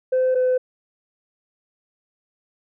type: tone pair in turn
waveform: sine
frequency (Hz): 514 / 508.1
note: C5 / B4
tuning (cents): -31 / +49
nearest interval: unison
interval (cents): 20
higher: first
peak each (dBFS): -14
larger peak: neither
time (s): 0.12-0.35 / 0.35-0.58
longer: neither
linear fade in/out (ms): 10
effects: tanh soft clip ceiling -14 dBFS